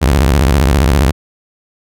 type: tone with vibrato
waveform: sawtooth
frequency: 68 Hz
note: C#2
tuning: 33 cents flat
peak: -4 dBFS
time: 0.01-1.12 s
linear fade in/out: 20 ms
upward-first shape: square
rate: 15 Hz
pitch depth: 230 cents each way
effects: none